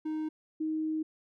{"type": "tone pair in turn", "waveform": ["triangle", "sine"], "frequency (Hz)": [311.1, 313.6], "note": ["D#4", "D#4"], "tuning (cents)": [0, 14], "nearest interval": "unison", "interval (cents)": 14, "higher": "second", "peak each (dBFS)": [-29, -29], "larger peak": "neither", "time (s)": [[0.05, 0.29], [0.6, 1.03]], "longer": "second", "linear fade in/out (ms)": 10, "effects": []}